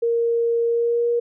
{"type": "tone with pitch glide", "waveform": "sine", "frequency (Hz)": [466.2, 473.8], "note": ["A#4", "A#4"], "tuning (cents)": [0, 28], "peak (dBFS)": -17, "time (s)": [0.02, 1.2], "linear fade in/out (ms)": 10, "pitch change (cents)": 28, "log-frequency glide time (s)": [0.66, 1.09], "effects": []}